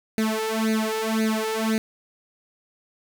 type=tone with flanger; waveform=sawtooth; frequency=220 Hz; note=A3; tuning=in tune; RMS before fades=-24 dBFS; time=0.18-1.78 s; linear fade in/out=0 ms; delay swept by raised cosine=0.46 to 2.36 ms; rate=1.9 Hz; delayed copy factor=+1; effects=none